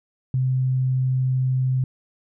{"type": "tone", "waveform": "sine", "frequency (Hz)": 129.5, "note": "C3", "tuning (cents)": -17, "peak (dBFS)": -18, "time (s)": [0.34, 1.84], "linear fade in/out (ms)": 2, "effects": []}